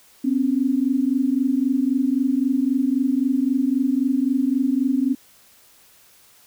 sine tone pair together, 253.4 / 277.2 Hz, B3 / C#4, +45 / 0 cents, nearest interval major second, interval 155 cents, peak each -20 dBFS, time 0.24-5.15 s, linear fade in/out 10 ms, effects white hiss -53 dBFS RMS until 6.46 s

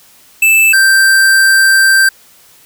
square tone pair in turn, 2637 / 1568 Hz, E7 / G6, 0 / 0 cents, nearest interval major sixth, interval 900 cents, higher first, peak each -6 dBFS, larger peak neither, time 0.42-0.73 / 0.73-2.09 s, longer second, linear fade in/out 5 ms, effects white hiss -44 dBFS RMS until 2.65 s

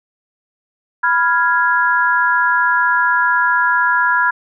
sine chord, F diminished, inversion second, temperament equal, 987.8 / 1396.9 / 1661.2 Hz, Cb6 / F6 / Ab6, 0 / 0 / 0 cents, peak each -16 dBFS, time 1.03-4.31 s, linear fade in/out 10 ms, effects none

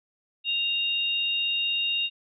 sine tone pair together, 2794 / 3730 Hz, F7 / A#7, 0 / 0 cents, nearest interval perfect fourth, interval 500 cents, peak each -25 / -29 dBFS, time 0.44-2.1 s, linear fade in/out 50 ms, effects none

